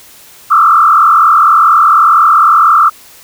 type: tone with frequency modulation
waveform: sine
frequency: 1256 Hz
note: D#6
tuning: 16 cents sharp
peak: -3 dBFS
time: 0.5-2.9 s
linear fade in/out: 20 ms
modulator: 42.1 Hz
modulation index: 2.5
effects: white hiss -38 dBFS RMS until 3.23 s